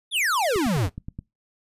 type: exponential sweep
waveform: square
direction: down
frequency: 3729 to 76.6 Hz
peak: -21 dBFS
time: 0.11-0.9 s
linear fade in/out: 50 ms
type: click train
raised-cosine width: 5 ms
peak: -21 dBFS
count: 7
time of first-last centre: 0.56-1.19 s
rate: 9.53 Hz
effects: noise-tail reverb RT60 0.2 s tail -23 dB re dry + resampled to 32000 Hz